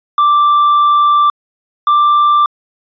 triangle tone pair in turn, 1174.7 / 1179.7 Hz, D6 / D6, 0 / +7 cents, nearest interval unison, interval 7 cents, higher second, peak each -5 dBFS, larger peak neither, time 0.18-1.3 / 1.87-2.46 s, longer first, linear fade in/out 2 ms, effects resampled to 11025 Hz

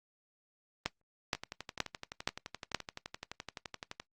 two click trains, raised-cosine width 0.2 ms, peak -23 / -12 dBFS, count 32 / 5, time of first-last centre 1.35-4 / 0.86-2.747 s, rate 11.7 / 2.12 Hz, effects noise-tail reverb RT60 0.1 s tail -18 dB re dry + Opus 24 kbps

